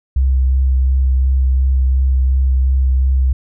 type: tone with vibrato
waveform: sine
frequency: 65.41 Hz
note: C2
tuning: in tune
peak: -10 dBFS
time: 0.16-3.33 s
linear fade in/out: 5 ms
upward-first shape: sine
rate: 2.8 Hz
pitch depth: 16 cents each way
effects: none

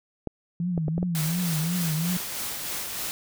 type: clicks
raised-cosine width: 2 ms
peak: -16 dBFS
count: 5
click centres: 0.273 / 0.778 / 0.882 / 0.98 / 1.029 s
type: tone with vibrato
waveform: sine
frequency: 166.8 Hz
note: E3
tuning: 21 cents sharp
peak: -24 dBFS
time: 0.6-2.17 s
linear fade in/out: 2 ms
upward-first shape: triangle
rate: 2.8 Hz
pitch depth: 160 cents each way
type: noise with tremolo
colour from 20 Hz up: white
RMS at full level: -31 dBFS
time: 1.15-3.11 s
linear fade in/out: 0 ms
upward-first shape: sine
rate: 3.3 Hz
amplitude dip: 30%
effects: none

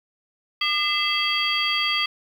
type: tone cluster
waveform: sine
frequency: 1205 / 2040 / 2643 / 3252 / 4620 Hz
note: D6 / C7 / E7 / G#7 / D8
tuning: +44 / -44 / +4 / -37 / -29 cents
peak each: -28 / -27 / -28 / -24 / -28 dBFS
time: 0.61-2.06 s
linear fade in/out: 5 ms
effects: 8-bit

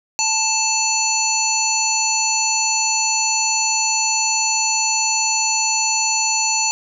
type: harmonic tone with a mistuned harmonic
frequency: 880 Hz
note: A5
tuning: in tune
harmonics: 1 / 3 / 5 / 7 / 8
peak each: -23 / -23 / -23 / -23 / -21 dBFS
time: 0.19-6.71 s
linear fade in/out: 0 ms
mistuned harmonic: 7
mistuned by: -28 cents
effects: none

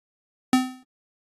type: tone with exponential decay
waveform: square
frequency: 256.2 Hz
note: C4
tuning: 36 cents flat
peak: -13 dBFS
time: 0.53-0.83 s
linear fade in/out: 2 ms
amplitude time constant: 64 ms
effects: AAC 32 kbps

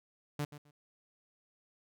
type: tone with echo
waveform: sawtooth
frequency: 146.8 Hz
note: D3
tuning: in tune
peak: -29 dBFS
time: 0.39-0.45 s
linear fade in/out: 5 ms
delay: 130 ms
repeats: 2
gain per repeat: -14 dB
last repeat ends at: 0.71 s
effects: none

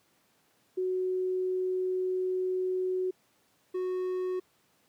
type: tone pair in turn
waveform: sine / triangle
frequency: 370 / 367.9 Hz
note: F#4 / F#4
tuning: 0 / -10 cents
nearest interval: unison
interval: 10 cents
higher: first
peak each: -27 dBFS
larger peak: neither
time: 0.77-3.11 / 3.74-4.4 s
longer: first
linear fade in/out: 10 ms
effects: pink hiss -68 dBFS RMS until 4.88 s + high-pass 150 Hz 12 dB/octave

